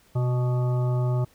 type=harmonic tone with a mistuned harmonic; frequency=123.47 Hz; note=B2; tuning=in tune; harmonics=1 / 3 / 5 / 7 / 9 / 10; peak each=-21 / -34 / -35 / -40 / -44 / -44 dBFS; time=0.15-1.25 s; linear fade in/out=10 ms; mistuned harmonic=1; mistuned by=+34 cents; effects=pink hiss -59 dBFS RMS until 1.34 s